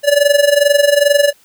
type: tone with amplitude modulation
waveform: square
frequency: 576 Hz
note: D5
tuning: 34 cents flat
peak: -6 dBFS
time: 0.03-1.33 s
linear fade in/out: 50 ms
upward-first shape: sine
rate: 22.4 Hz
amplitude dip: 80%
effects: white hiss -51 dBFS RMS until 1.44 s